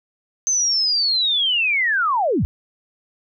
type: linear sweep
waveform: sine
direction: down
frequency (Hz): 6272 to 52.6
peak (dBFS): -16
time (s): 0.47-2.45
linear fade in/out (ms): 0
effects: none